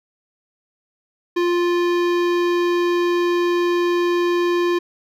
sine tone with hard clipping, 349.6 Hz, F4, 2 cents sharp, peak -18 dBFS, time 1.36-4.79 s, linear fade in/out 10 ms, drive 18 dB, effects none

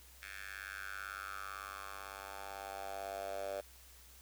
10% pulse tone with high-pass filter sweep, 98 Hz, G2, in tune, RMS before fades -45 dBFS, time 0.22-3.61 s, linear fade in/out 5 ms, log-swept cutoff 1900 to 580 Hz, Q 5.3, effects added 63 Hz sine -60 dBFS peak until 4.21 s + white hiss -60 dBFS RMS until 4.21 s

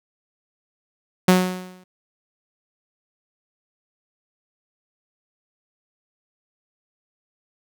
sawtooth tone with exponential decay, 183.4 Hz, F#3, 15 cents flat, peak -6 dBFS, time 1.28-1.84 s, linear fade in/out 5 ms, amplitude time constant 120 ms, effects none

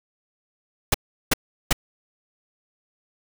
pink noise bursts, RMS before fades -17 dBFS, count 3, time 0.92-1.729 s, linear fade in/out 5 ms, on 23 ms, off 370 ms, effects none

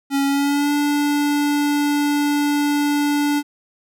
square tone with pitch glide, 277.3 to 290.9 Hz, C#4 to D4, +1 to -16 cents, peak -17 dBFS, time 0.1-3.43 s, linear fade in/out 50 ms, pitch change +83 cents, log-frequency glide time 0.26-0.72 s, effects none

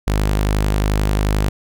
sawtooth tone, 51.3 Hz, G#1, 21 cents flat, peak -11 dBFS, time 0.07-1.49 s, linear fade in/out 5 ms, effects none

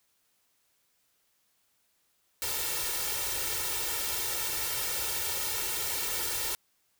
white noise with comb filter, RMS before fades -32 dBFS, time 2.42-6.55 s, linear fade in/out 0 ms, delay 2.2 ms, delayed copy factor +0.95, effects white hiss -72 dBFS RMS until 6.99 s

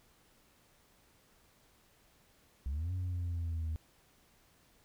sine linear two-way sweep, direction up then down, 63.8 to 92.5 to 78.5 Hz, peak -31 dBFS, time 2.66-3.76 s, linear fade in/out 0 ms, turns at 2.93 s, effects tanh soft clip ceiling -32 dBFS + pink hiss -67 dBFS RMS until 4.84 s

